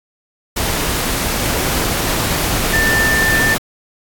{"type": "tone in noise", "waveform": "sine", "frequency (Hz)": 1782, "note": "A6", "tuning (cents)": 22, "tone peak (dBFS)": -13, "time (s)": [2.73, 3.55], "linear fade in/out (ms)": 10, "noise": "pink", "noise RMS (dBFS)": -18, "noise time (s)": [0.56, 3.58], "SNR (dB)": 2, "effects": ["AAC 64 kbps"]}